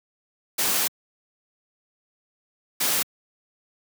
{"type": "noise bursts at uneven times", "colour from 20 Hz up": "white", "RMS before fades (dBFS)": -23, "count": 2, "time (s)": [[0.58, 0.88], [2.8, 3.03]], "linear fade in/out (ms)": 10, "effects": ["high-pass 150 Hz 12 dB/octave"]}